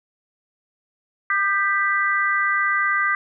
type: chord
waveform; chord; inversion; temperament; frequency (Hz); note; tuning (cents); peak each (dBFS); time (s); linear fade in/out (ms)
sine; G major; second; equal with one note detuned; 1203.5 / 1568 / 1975.5; D6 / G6 / B6; +42 / 0 / 0; -22; 1.3-3.15; 2
effects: none